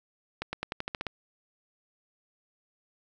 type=accelerating click train; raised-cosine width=0.3 ms; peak=-16 dBFS; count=9; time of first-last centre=0.42-1.067 s; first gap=110 ms; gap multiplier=0.91; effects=none